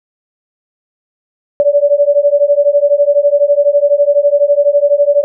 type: beating tone pair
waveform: sine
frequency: 570 / 582 Hz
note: C#5 / D5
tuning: +48 / -16 cents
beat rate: 12 Hz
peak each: -10 dBFS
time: 1.6-5.24 s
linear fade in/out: 0 ms
effects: none